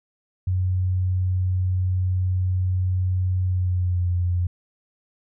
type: tone with pitch glide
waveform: sine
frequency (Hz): 92.1 to 88.76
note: F#2 to F2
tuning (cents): -7 to +29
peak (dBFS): -19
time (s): 0.47-4.47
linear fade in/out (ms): 5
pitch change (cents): -64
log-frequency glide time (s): 3.45-4.08
effects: none